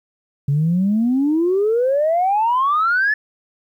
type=exponential sweep; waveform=sine; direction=up; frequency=136.9 to 1760 Hz; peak=-13 dBFS; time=0.48-3.14 s; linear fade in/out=5 ms; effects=tanh soft clip ceiling -10 dBFS + 9-bit